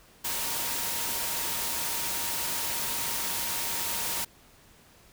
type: tone in noise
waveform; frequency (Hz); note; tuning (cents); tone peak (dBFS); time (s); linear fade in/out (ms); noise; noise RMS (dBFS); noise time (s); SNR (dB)
sine; 933; A#5; +1; -42; 0.24-4.25; 10; white; -31; 0.24-4.25; -14
effects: pink hiss -57 dBFS RMS until 5.12 s